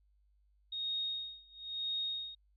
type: tone with tremolo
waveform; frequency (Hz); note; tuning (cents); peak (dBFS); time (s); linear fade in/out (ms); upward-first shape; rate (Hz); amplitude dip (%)
sine; 3729; A#7; 0; -33; 0.72-2.35; 5; sine; 1; 95
effects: added 50 Hz sine -67 dBFS peak until 2.56 s